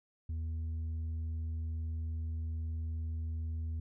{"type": "tone with tanh clipping", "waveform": "triangle", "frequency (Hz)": 80.6, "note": "E2", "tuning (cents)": -38, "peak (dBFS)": -35, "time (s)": [0.29, 3.8], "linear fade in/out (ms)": 5, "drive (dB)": 8, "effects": []}